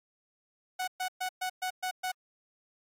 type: tone bursts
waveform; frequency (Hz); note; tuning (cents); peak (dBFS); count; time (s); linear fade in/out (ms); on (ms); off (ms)
sawtooth; 740; F#5; 0; -27; 7; 0.79-2.119; 10; 87; 120
effects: AAC 64 kbps